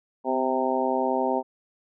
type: harmonic tone with a mistuned harmonic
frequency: 130.81 Hz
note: C3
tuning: in tune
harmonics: 2 / 3 / 4 / 5 / 6 / 7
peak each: -29 / -29 / -29 / -29 / -29 / -29 dBFS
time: 0.24-1.43 s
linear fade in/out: 50 ms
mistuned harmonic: 2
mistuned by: -30 cents
effects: none